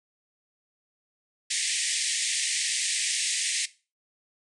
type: band-pass noise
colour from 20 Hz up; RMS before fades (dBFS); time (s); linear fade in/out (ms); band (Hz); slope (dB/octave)
white; -28; 1.5-3.66; 10; 1800 to 9500; 96
effects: noise-tail reverb RT60 0.3 s tail -17 dB re dry